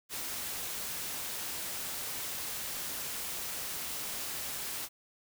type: noise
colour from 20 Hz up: white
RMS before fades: -38 dBFS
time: 0.09-4.89 s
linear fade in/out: 50 ms
effects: none